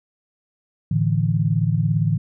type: chord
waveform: sine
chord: A suspended fourth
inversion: none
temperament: equal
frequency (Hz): 110 / 146.83 / 164.81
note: A2 / D3 / E3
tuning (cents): 0 / 0 / 0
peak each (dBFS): -21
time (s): 0.91-2.18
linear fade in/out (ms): 5
effects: none